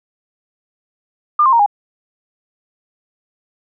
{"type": "tone with pitch steps", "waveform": "sine", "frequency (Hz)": [1201, 1057.7, 931.5, 820.3], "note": ["D6", "C6", "A#5", "G#5"], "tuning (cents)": [38, 18, -2, -22], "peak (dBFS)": -8, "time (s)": [1.39, 1.662], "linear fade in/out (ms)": 5, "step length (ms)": 68, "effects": []}